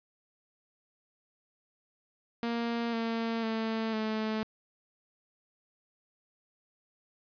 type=tone with pitch steps; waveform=sawtooth; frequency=233.8 / 228.3 / 223 / 217.8 Hz; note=A#3 / A#3 / A3 / A3; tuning=+5 / -36 / +23 / -17 cents; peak=-26 dBFS; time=2.43-4.43 s; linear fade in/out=0 ms; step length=500 ms; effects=resampled to 11025 Hz + 11-bit